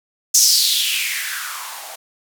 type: noise with band-pass filter sweep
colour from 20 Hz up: violet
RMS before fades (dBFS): -19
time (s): 0.34-1.96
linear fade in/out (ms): 10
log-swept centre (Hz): 6300 to 660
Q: 4.5
effects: none